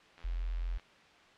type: click train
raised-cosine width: 0.2 ms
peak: -36 dBFS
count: 53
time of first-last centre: 0.18-0.797 s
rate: 84.3 Hz
type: tone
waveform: sine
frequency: 43.65 Hz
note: F1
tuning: in tune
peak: -32 dBFS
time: 0.24-0.78 s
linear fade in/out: 10 ms
effects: white hiss -59 dBFS RMS until 1.37 s + low-pass 3000 Hz 12 dB/octave